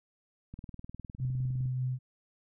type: click train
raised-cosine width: 5 ms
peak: -31 dBFS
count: 23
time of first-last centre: 0.54-1.657 s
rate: 19.7 Hz
type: tone with tremolo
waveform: sine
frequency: 127.9 Hz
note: C3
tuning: 39 cents flat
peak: -28 dBFS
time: 1.18-1.99 s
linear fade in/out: 50 ms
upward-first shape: triangle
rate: 4.9 Hz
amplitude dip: 25%
effects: none